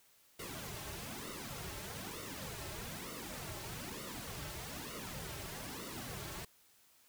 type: noise with flanger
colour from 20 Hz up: pink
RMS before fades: -45 dBFS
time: 0.39-6.45 s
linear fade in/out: 5 ms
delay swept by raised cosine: 1.2 to 4.2 ms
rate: 1.1 Hz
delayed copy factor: -0.8
effects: white hiss -67 dBFS RMS until 7.08 s